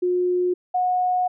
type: tone pair in turn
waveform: sine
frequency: 359.6 / 729 Hz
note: F#4 / F#5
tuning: -49 / -26 cents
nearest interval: octave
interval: 1223 cents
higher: second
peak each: -18 dBFS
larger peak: neither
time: 0.02-0.54 / 0.74-1.28 s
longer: second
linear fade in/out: 10 ms
effects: none